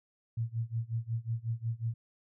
sine tone with tremolo, 114.9 Hz, A#2, 25 cents flat, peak -28 dBFS, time 0.37-1.94 s, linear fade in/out 5 ms, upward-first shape sine, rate 5.5 Hz, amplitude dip 95%, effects none

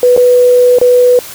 sine tone with dropouts, 493.9 Hz, B4, in tune, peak -3 dBFS, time 0.03-1.19 s, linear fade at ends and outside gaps 1 ms, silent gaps 0.165-0.175 / 0.786-0.814 s, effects white hiss -28 dBFS RMS until 1.34 s

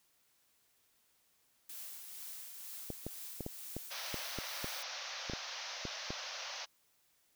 blue noise with tremolo, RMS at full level -46 dBFS, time 1.69-4.83 s, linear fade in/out 5 ms, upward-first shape triangle, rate 2.1 Hz, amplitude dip 40%
clicks, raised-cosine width 2 ms, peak -26 dBFS, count 12, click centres 2.903 / 3.066 / 3.407 / 3.464 / 3.766 / 4.143 / 4.387 / 4.644 / 5.298 / 5.335 / 5.853 / 6.105 s
white band-pass noise, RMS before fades -44 dBFS, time 3.9-6.66 s, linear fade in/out 20 ms, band 510 to 6200 Hz, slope 96 dB/octave
effects white hiss -73 dBFS RMS until 7.35 s

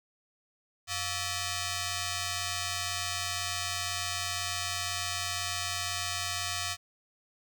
5% pulse ring-modulated tone, 614 Hz, D#5, 23 cents flat, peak -17 dBFS, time 0.87-6.77 s, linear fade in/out 50 ms, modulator 524 Hz, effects none

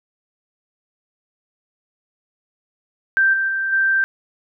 sine tone with level steps, 1568 Hz, G6, in tune, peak -12 / -17 / -19 / -14 dBFS, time 3.17-4.04 s, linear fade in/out 0 ms, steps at 3.33 / 3.48 / 3.72 s, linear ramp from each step 10 ms, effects none

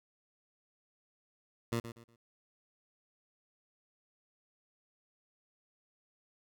15% pulse tone with echo, 116.54 Hz, A#2, in tune, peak -25 dBFS, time 1.72-1.8 s, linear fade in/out 5 ms, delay 120 ms, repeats 3, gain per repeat -11 dB, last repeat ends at 2.16 s, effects none

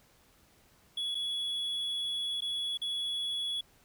triangle tone with dropouts, 3378 Hz, G#7, 29 cents sharp, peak -30 dBFS, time 0.97-3.61 s, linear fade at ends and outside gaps 5 ms, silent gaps 1.147-1.151 / 2.407-2.42 / 2.774-2.816 s, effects pink hiss -64 dBFS RMS until 3.84 s

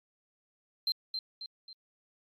sine tone with echo, 4132 Hz, C8, 22 cents flat, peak -25 dBFS, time 0.87-0.92 s, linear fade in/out 2 ms, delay 270 ms, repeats 3, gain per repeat -7 dB, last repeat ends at 1.73 s, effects tanh soft clip ceiling -25 dBFS + AAC 64 kbps

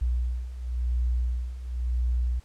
sine beating tone pair, 60.2 / 61.15 Hz, B1 / B1, -44 / -16 cents, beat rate 0.95 Hz, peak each -30 / -26 dBFS, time 0.01-2.4 s, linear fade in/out 10 ms, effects pink hiss -59 dBFS RMS until 2.44 s + low-pass 10000 Hz 12 dB/octave

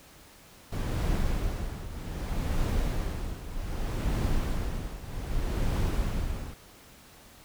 brown noise with tremolo, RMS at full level -26 dBFS, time 0.72-6.54 s, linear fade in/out 5 ms, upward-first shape triangle, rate 0.64 Hz, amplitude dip 80%, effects pink hiss -53 dBFS RMS until 7.44 s

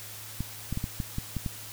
clicks, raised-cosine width 5 ms, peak -18 dBFS, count 8, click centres 0.406 / 0.726 / 0.774 / 0.841 / 1.002 / 1.184 / 1.367 / 1.462 s, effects added 106 Hz sine -49 dBFS peak until 1.72 s + white hiss -43 dBFS RMS until 1.72 s

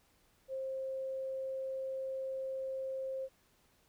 sine tone, 530 Hz, C5, 22 cents sharp, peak -36 dBFS, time 0.48-3.29 s, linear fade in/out 50 ms, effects pink hiss -70 dBFS RMS until 3.88 s

